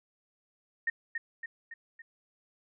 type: tone with echo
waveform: sine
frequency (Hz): 1843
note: A#6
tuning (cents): -20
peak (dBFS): -26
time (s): 0.87-0.9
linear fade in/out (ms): 5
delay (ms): 280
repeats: 4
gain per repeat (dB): -5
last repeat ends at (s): 2.02
effects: none